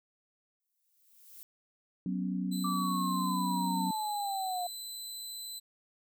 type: noise with exponential growth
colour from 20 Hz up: violet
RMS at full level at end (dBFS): -48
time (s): 0.6-1.43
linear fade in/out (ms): 0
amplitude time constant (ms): 180
type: chord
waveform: sine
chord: F# suspended fourth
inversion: none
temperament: equal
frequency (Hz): 185 / 246.9 / 277.2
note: F#3 / B3 / C#4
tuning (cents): 0 / 0 / 0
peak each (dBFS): -32 / -38 / -38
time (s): 2.06-3.91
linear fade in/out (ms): 2
type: tone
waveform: 20% pulse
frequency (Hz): 4023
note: B7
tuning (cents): +31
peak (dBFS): -34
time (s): 2.51-5.6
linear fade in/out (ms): 20
type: linear sweep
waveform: sine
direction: down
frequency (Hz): 1174.7 to 705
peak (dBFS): -32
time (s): 2.64-4.67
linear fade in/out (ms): 5
effects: none